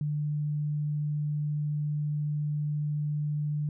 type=tone; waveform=sine; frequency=148.8 Hz; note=D3; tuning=23 cents sharp; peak=-27 dBFS; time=0.01-3.69 s; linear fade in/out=2 ms; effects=none